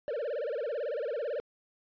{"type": "tone with vibrato", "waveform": "triangle", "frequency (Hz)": 523.3, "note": "C5", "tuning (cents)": 0, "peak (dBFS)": -29, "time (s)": [0.08, 1.4], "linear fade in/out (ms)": 0, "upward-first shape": "sine", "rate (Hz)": 18, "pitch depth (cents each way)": 270, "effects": ["resampled to 11025 Hz"]}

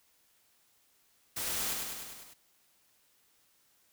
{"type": "noise with echo", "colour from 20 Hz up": "white", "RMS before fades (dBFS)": -36, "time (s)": [1.36, 1.74], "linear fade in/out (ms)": 10, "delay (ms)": 100, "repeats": 6, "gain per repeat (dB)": -3, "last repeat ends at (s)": 2.34, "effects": ["white hiss -69 dBFS RMS until 3.92 s"]}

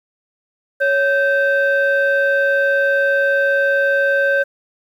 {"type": "tone pair together", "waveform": "sine", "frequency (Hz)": [556, 1556.3], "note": ["C#5", "G6"], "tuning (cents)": [5, -13], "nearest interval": "octave + tritone", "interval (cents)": 1782, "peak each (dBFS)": -14, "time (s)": [0.8, 4.44], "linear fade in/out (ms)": 20, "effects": ["tanh soft clip ceiling -9 dBFS", "8-bit"]}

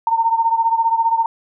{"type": "beating tone pair", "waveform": "sine", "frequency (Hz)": [909, 924], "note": ["A#5", "A#5"], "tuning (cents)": [-44, -16], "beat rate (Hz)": 15, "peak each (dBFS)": [-15, -19], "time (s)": [0.07, 1.26], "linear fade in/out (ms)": 2, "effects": []}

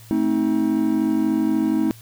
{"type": "chord", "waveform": "triangle", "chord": "A diminished", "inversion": "none", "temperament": "just", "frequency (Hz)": [220, 264, 316.8], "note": ["A3", "C4", "Eb4"], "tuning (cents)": [0, 16, 31], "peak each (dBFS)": [-21, -21, -18], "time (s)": [0.11, 1.91], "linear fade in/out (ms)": 0, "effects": ["added 113 Hz sine -43 dBFS peak until 2.01 s", "white hiss -48 dBFS RMS until 2.01 s"]}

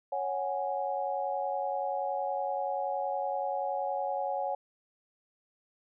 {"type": "chord", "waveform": "sine", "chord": "C# suspended fourth", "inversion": "none", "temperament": "equal", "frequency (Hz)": [554.4, 740, 830.6], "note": ["C#5", "F#5", "G#5"], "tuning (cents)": [0, 0, 0], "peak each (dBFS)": -34, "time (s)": [0.12, 4.55], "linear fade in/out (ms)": 5, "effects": []}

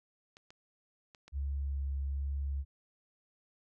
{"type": "clicks", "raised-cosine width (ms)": 0.2, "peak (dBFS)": -36, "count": 4, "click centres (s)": [0.369, 0.505, 1.148, 1.28]}
{"type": "tone with vibrato", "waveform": "sine", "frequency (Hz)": 69.3, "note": "C#2", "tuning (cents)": 0, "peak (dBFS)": -32, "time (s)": [1.32, 2.65], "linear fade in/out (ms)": 50, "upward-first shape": "sine", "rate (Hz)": 1.2, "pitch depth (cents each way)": 11}
{"effects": []}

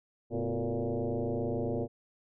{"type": "tone with frequency modulation", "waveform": "sine", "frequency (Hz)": 104.3, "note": "G#2", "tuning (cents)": 8, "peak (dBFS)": -29, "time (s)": [0.3, 1.88], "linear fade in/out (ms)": 50, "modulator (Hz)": 118, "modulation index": 4.3, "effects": []}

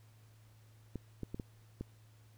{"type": "clicks", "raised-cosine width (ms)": 3, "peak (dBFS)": -27, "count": 5, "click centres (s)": [0.957, 1.233, 1.345, 1.398, 1.81], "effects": ["added 109 Hz sine -59 dBFS peak until 2.37 s", "pink hiss -69 dBFS RMS until 2.37 s"]}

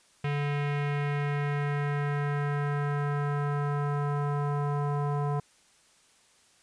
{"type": "tone with low-pass filter sweep", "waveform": "square", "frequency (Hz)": 144.6, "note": "D3", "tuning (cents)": -27, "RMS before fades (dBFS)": -29, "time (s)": [0.24, 5.4], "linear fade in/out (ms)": 5, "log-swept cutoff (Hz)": [2500, 990], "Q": 2.2, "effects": ["white hiss -62 dBFS RMS until 6.62 s", "resampled to 22050 Hz"]}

